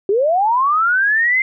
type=linear sweep; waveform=sine; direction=up; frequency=374.1 to 2108 Hz; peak=-12 dBFS; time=0.09-1.42 s; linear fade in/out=2 ms; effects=none